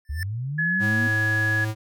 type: tone with exponential growth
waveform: square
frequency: 1772 Hz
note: A6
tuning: 12 cents sharp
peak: -27 dBFS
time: 0.05-0.23 s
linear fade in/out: 1 ms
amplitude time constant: 39 ms
type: linear sweep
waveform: sine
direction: up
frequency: 66.5 to 244.3 Hz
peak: -26 dBFS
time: 0.09-1.08 s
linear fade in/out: 10 ms
type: tone with pitch glide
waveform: sine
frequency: 1700 to 1680.5 Hz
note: G#6 to G#6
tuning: +40 to +20 cents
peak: -21 dBFS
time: 0.58-1.65 s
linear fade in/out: 10 ms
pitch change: -20 cents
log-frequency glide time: 0.77-0.91 s
type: tone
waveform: square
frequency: 108.6 Hz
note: A2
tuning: 22 cents flat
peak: -25 dBFS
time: 0.79-1.75 s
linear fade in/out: 50 ms
effects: none